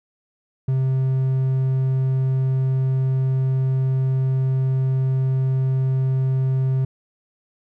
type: tone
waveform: triangle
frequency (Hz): 131.8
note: C3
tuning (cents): +13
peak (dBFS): -15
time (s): 0.68-6.85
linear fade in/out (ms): 5
effects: none